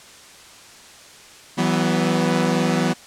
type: chord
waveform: sawtooth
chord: E suspended second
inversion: none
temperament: equal with one note detuned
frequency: 164.81 / 188.78 / 246.9 Hz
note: E3 / F#3 / B3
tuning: 0 / +35 / 0 cents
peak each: -18 dBFS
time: 1.57-2.94 s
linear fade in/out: 20 ms
effects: white hiss -44 dBFS RMS until 3.06 s + low-pass 8000 Hz 12 dB/octave